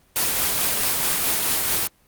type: noise with tremolo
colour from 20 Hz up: white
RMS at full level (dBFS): -20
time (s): 0.16-1.87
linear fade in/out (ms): 0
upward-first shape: triangle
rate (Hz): 4.6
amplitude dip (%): 30
effects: pink hiss -59 dBFS RMS until 2.07 s + Opus 24 kbps